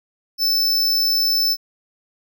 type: tone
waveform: square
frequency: 5280 Hz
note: E8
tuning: 2 cents sharp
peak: -16 dBFS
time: 0.38-1.57 s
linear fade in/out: 50 ms
effects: none